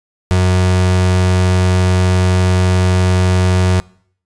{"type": "tone", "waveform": "35% pulse", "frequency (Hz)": 91.7, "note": "F#2", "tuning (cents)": -15, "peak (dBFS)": -8, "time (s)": [0.31, 3.8], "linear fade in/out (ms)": 0, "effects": ["noise-tail reverb RT60 0.6 s tail -24 dB re dry", "resampled to 22050 Hz"]}